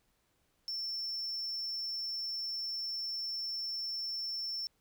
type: tone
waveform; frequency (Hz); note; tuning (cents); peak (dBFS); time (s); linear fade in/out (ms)
triangle; 5390; E8; +38; -34; 0.68-4.67; 0
effects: pink hiss -75 dBFS RMS until 4.8 s